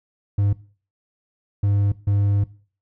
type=tone bursts at uneven times; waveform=triangle; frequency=101 Hz; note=G#2; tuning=48 cents flat; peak=-14 dBFS; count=3; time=0.38-0.53 / 1.63-1.92 / 2.07-2.44 s; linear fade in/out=5 ms; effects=noise-tail reverb RT60 0.4 s tail -19 dB re dry